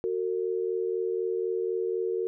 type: tone pair together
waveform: sine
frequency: 370 / 454 Hz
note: F#4 / A#4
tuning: 0 / -46 cents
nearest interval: major third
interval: 354 cents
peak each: -29 / -29 dBFS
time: 0.04-2.27 s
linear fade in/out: 0 ms
effects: none